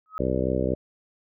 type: tone with exponential growth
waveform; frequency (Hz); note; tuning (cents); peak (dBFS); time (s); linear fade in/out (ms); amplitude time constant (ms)
sine; 1274; D#6; +41; -26; 0.06-0.18; 0; 24
type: harmonic tone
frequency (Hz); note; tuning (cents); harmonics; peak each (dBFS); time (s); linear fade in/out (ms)
64.2; C2; -32; 1 / 2 / 3 / 4 / 5 / 6 / 7 / 8 / 9; -31 / -31 / -31 / -31 / -31 / -31 / -31 / -31 / -31; 0.19-0.75; 10
effects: none